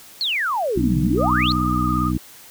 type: exponential two-way sweep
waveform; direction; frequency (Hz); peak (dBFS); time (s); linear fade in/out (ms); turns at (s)
sine; down then up; 4451 to 130 to 4451; -19; 0.21-1.52; 0; 1
type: harmonic tone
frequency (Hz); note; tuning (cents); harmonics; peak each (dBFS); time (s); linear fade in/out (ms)
61.9; B1; +5; 1 / 2 / 3 / 4 / 5; -25 / -25 / -25 / -25 / -25; 0.76-2.18; 5
type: tone with vibrato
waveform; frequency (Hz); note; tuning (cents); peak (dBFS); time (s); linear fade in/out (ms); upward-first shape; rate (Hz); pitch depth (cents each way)
sine; 1226; D#6; -26; -22; 1.17-2.12; 50; sine; 18; 43
effects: white hiss -44 dBFS RMS until 2.5 s